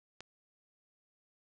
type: click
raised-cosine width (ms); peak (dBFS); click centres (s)
0.2; -28; 0.206
effects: resampled to 22050 Hz